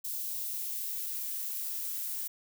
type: noise with high-pass filter sweep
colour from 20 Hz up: violet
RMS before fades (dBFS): -36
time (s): 0.04-2.28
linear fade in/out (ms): 10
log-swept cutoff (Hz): 3600 to 600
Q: 0.9
effects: none